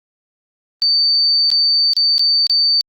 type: tone with dropouts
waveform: sine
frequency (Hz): 4577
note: D8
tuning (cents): -45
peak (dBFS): -11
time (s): 0.82-2.81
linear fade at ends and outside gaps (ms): 0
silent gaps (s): 1.503-1.515 / 1.934-1.966 / 2.181-2.194 / 2.468-2.498
effects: Opus 32 kbps